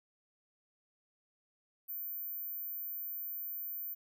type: tone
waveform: sine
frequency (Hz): 14320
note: A9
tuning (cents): +29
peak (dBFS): -38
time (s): 1.88-3.95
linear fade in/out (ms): 20
effects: none